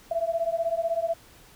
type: beating tone pair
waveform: sine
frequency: 659.3 / 675.3 Hz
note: E5 / E5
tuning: 0 / +42 cents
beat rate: 16 Hz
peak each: -27 dBFS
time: 0.11-1.14 s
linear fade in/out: 5 ms
effects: pink hiss -53 dBFS RMS until 1.55 s